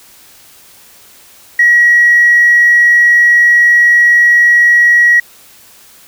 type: tone with tanh clipping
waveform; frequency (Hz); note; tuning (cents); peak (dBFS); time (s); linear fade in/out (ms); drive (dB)
triangle; 1912; A#6; +43; -4; 1.59-5.2; 5; 4
effects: white hiss -41 dBFS RMS until 6.07 s